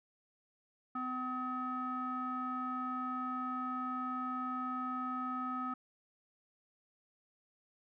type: tone with low-pass filter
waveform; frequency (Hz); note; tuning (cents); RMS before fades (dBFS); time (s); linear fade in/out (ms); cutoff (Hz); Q
square; 254.2; C4; -50; -38; 0.95-5.74; 5; 1300; 7.4
effects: none